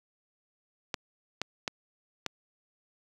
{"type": "clicks", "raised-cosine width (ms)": 0.2, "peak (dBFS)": -13, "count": 4, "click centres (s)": [0.942, 1.416, 1.678, 2.263], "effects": ["high-pass 100 Hz 12 dB/octave", "9-bit"]}